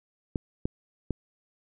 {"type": "clicks", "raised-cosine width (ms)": 3, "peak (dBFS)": -15, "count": 3, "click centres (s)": [0.358, 0.655, 1.107], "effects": []}